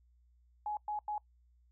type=tone bursts at uneven times; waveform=sine; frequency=840 Hz; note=G#5; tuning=19 cents sharp; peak=-34 dBFS; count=3; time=0.66-0.77 / 0.88-0.99 / 1.08-1.18 s; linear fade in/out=2 ms; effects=noise-tail reverb RT60 0.1 s tail -23 dB re dry + added 60 Hz sine -64 dBFS peak until 1.71 s